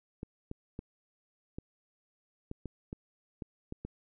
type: clicks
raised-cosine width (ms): 3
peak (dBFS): -26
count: 10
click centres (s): 0.231 / 0.514 / 0.791 / 1.585 / 2.514 / 2.657 / 2.929 / 3.422 / 3.724 / 3.85
effects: none